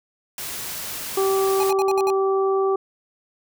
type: noise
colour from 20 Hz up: white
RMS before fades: -31 dBFS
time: 0.38-1.71 s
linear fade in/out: 2 ms
type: harmonic tone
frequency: 387.2 Hz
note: G4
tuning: 21 cents flat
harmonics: 1 / 2 / 3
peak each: -18 / -28 / -27 dBFS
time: 1.17-2.76 s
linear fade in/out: 5 ms
type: tone bursts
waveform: square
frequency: 830.6 Hz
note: G#5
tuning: in tune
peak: -24 dBFS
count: 6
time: 1.6-2.102 s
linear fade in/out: 0 ms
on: 32 ms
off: 62 ms
effects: none